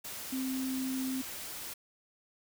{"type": "tone in noise", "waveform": "sine", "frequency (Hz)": 261.6, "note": "C4", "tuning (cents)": 0, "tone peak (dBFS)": -32, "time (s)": [0.32, 1.22], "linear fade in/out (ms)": 10, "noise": "white", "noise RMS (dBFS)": -42, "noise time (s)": [0.04, 1.74], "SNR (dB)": 7, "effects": []}